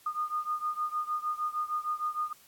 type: beating tone pair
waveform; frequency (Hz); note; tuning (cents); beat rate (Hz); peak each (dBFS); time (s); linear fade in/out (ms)
sine; 1222 / 1228.5; D#6 / D#6; -32 / -22; 6.5; -32 / -34; 0.06-2.33; 5
effects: white hiss -59 dBFS RMS until 2.47 s + AAC 64 kbps